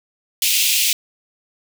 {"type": "high-pass noise", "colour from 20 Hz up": "pink", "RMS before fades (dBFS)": -17, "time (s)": [0.42, 0.93], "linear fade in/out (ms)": 2, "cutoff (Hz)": 2400, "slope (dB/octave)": 48, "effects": []}